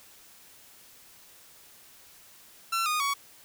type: tone with pitch steps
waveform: sawtooth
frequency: 1350 / 1230.8 / 1122.2 Hz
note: E6 / D#6 / C#6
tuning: +41 / -19 / +21 cents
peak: -22 dBFS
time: 2.72-3.14 s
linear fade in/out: 10 ms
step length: 140 ms
effects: white hiss -54 dBFS RMS until 3.44 s